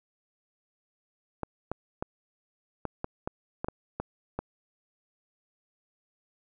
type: clicks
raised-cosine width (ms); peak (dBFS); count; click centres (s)
1; -17; 10; 1.433 / 1.716 / 2.025 / 2.853 / 3.044 / 3.275 / 3.645 / 3.685 / 4 / 4.39
effects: none